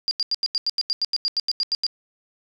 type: tone bursts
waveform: sine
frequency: 4810 Hz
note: D8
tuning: 41 cents sharp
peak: -19 dBFS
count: 16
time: 0.08-1.866 s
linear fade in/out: 0 ms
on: 31 ms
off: 86 ms
effects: none